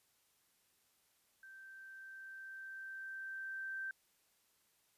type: tone with level ramp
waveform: sine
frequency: 1561 Hz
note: G6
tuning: 8 cents flat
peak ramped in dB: -53 to -39 dBFS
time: 1.43-3.91 s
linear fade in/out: 2 ms
effects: white hiss -75 dBFS RMS until 4.97 s + resampled to 32000 Hz